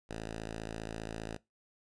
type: tone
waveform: 5% pulse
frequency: 55 Hz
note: A1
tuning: in tune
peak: -28 dBFS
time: 0.09-1.37 s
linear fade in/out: 10 ms
effects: noise-tail reverb RT60 0.2 s tail -21 dB re dry + resampled to 22050 Hz